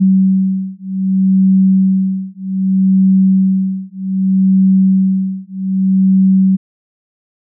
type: beating tone pair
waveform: sine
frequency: 190 / 190.64 Hz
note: F#3 / G3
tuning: +46 / -48 cents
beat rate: 0.64 Hz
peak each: -12 dBFS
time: 0-6.57 s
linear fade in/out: 20 ms
effects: none